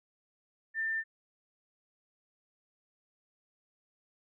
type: tone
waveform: sine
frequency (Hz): 1791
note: A6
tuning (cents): +30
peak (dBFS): -30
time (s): 0.74-1.04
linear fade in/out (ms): 50
effects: none